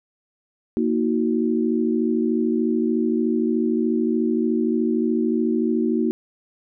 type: chord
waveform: sine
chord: D# minor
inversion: second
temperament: equal with one note detuned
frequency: 233.1 / 316.4 / 370 Hz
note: A#3 / D#4 / F#4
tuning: 0 / +29 / 0 cents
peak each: -21 / -23 / -24 dBFS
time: 0.77-6.11 s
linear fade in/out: 0 ms
effects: none